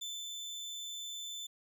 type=tone with ADSR envelope; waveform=30% pulse; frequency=3527 Hz; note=A7; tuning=3 cents sharp; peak=-36 dBFS; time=0.01-1.47 s; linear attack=11 ms; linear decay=220 ms; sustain=-2 dB; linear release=9 ms; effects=none